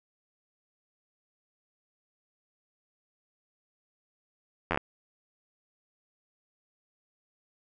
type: slowing click train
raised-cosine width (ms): 0.5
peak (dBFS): -12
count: 6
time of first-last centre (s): 4.71-4.775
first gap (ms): 11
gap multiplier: 1.08
effects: none